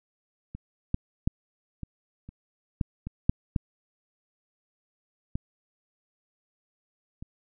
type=clicks; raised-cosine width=5 ms; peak=-25 / -12 / -11 / -23 / -30 / -13 / -22 / -7 / -12 / -17 / -27 dBFS; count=11; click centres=0.55 / 0.944 / 1.275 / 1.833 / 2.29 / 2.812 / 3.07 / 3.295 / 3.562 / 5.355 / 7.225 s; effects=none